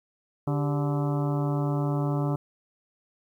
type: harmonic tone with a mistuned harmonic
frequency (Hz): 145.1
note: D3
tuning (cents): -21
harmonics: 1 / 2 / 3 / 4 / 5 / 6 / 7 / 8 / 9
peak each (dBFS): -25 / -31 / -35 / -37 / -39 / -41 / -42 / -43 / -44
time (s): 0.47-2.36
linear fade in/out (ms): 5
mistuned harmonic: 3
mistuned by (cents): -150
effects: 10-bit